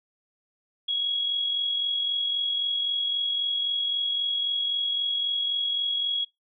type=tone with amplitude modulation; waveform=sine; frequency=3322 Hz; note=G#7; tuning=in tune; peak=-22 dBFS; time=0.88-6.25 s; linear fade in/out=10 ms; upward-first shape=sine; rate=43.8 Hz; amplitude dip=40%; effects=noise-tail reverb RT60 0.2 s tail -25 dB re dry